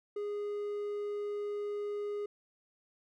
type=tone with hard clipping; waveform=triangle; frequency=412.5 Hz; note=G#4; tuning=12 cents flat; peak=-35 dBFS; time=0.16-2.26 s; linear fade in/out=5 ms; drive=6 dB; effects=none